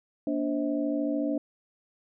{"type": "tone cluster", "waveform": "sine", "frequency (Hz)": [237.4, 291, 526, 642], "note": ["A#3", "D4", "C5", "E5"], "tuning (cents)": [32, -16, 9, -46], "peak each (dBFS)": [-34, -27, -35, -35], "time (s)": [0.27, 1.38], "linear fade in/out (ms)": 2, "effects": []}